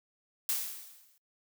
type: noise with exponential decay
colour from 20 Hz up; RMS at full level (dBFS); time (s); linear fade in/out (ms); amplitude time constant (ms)
blue; -29; 0.49-1.18; 1; 150
effects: noise-tail reverb RT60 0.1 s tail -25 dB re dry